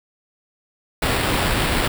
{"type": "noise with sample-and-hold", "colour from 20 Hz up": "pink", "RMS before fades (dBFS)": -20, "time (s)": [1.02, 1.88], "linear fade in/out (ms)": 5, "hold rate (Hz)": 6300, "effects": []}